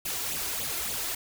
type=noise with flanger; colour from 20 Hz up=white; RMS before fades=-32 dBFS; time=0.05-1.15 s; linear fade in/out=5 ms; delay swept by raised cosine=0.27 to 2.97 ms; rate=3.5 Hz; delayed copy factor=+0.7; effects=none